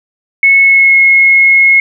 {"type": "tone with pitch glide", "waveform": "sine", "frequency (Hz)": [2196, 2168], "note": ["C#7", "C#7"], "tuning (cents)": [-17, -39], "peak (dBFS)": -3, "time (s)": [0.43, 1.8], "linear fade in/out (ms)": 2, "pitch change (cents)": -22, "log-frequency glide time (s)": [0.61, 0.97], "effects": []}